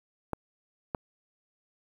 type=clicks; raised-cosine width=1 ms; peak=-16 dBFS; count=2; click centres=0.333 / 0.948 s; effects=8-bit